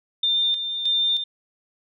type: tone with tremolo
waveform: sine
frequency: 3603 Hz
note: A7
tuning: 40 cents sharp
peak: -18 dBFS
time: 0.23-1.24 s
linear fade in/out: 5 ms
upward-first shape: square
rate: 1.6 Hz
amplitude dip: 55%
effects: none